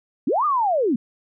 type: linear two-way sweep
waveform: sine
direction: up then down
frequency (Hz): 207.7 to 1244.5 to 207.7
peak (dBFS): -17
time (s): 0.27-0.96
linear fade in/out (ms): 5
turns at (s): 0.45
effects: none